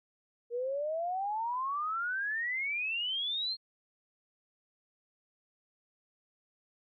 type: exponential sweep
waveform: sine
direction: up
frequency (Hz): 466.2 to 4282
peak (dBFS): -31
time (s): 0.5-3.57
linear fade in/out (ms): 50
effects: Opus 48 kbps